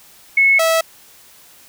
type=tone pair in turn; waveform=sine / sawtooth; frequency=2193 / 652 Hz; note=C#7 / E5; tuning=-19 / -19 cents; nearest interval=octave + major sixth; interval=2100 cents; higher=first; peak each=-9 dBFS; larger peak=neither; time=0.37-0.59 / 0.59-0.81 s; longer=neither; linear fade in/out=5 ms; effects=white hiss -46 dBFS RMS until 1.68 s